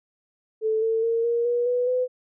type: tone with pitch steps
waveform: sine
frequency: 438.5 / 448.7 / 459.2 / 470 / 481 / 492.2 / 503.7 Hz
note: A4 / A4 / A#4 / A#4 / B4 / B4 / B4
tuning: -6 / +34 / -26 / +14 / -46 / -6 / +34 cents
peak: -20 dBFS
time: 0.61-2.08 s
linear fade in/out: 50 ms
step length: 210 ms
effects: none